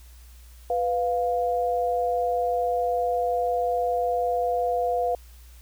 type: tone pair together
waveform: sine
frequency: 495.7 / 701 Hz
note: B4 / F5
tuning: +6 / +6 cents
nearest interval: tritone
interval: 600 cents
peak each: -25 / -24 dBFS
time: 0.7-5.15 s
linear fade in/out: 2 ms
effects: added 60 Hz sine -45 dBFS peak until 5.61 s + white hiss -56 dBFS RMS until 5.61 s